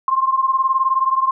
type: beating tone pair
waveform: sine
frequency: 1054 / 1073 Hz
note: C6 / C6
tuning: +12 / +43 cents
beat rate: 19 Hz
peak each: -16 / -19 dBFS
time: 0.08-1.31 s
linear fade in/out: 2 ms
effects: none